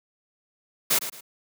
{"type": "noise with echo", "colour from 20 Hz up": "white", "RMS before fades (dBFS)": -21, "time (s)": [0.9, 0.99], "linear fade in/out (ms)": 10, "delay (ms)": 110, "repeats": 2, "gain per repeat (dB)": -11, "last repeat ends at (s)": 1.21, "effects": ["high-pass 150 Hz 12 dB/octave"]}